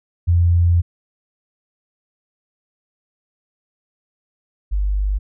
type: tone pair in turn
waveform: sine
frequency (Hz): 86.2 / 49.57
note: F2 / G1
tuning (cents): -22 / +20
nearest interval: minor seventh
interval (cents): 958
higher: first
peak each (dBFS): -11 / -16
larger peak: first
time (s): 0.27-0.82 / 4.71-5.19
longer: first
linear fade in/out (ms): 20
effects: none